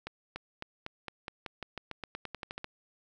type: accelerating click train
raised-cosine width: 0.3 ms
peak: -22 dBFS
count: 18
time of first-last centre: 0.07-2.644 s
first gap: 290 ms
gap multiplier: 0.91
effects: none